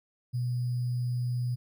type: tone with sample-and-hold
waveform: sine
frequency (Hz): 123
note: B2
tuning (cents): -7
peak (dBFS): -27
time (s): 0.33-1.56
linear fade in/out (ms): 20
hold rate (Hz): 4900
effects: none